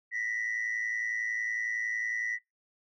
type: tone pair together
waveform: sine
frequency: 1864.7 / 1975.6 Hz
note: A#6 / B6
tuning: 0 / 0 cents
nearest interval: minor second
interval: 100 cents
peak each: -34 / -30 dBFS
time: 0.11-2.39 s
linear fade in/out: 50 ms
effects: noise-tail reverb RT60 0.2 s tail -24 dB re dry + tanh soft clip ceiling -26 dBFS

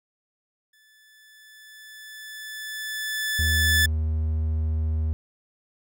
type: tone with exponential growth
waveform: sawtooth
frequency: 1741 Hz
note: A6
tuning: 19 cents flat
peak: -14 dBFS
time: 0.73-3.86 s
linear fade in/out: 5 ms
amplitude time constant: 680 ms
type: tone with pitch glide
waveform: triangle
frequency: 78.1 to 78.6 Hz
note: D#2 to D#2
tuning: +7 to +18 cents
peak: -20 dBFS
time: 3.39-5.13 s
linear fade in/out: 0 ms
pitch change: +11 cents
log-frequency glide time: 3.5-4.46 s
effects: none

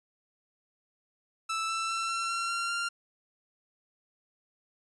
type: tone with pitch steps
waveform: sawtooth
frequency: 1318.5 / 1330 / 1341.5 / 1353.2 / 1365 / 1376.9 / 1388.9 Hz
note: E6 / E6 / E6 / E6 / F6 / F6 / F6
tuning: 0 / +15 / +30 / +45 / -40 / -25 / -10 cents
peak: -26 dBFS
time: 1.49-2.89 s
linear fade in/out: 10 ms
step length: 200 ms
effects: resampled to 22050 Hz

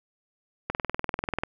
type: click train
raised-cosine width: 0.5 ms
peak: -12 dBFS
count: 16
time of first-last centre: 0.7-1.435 s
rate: 20.4 Hz
effects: none

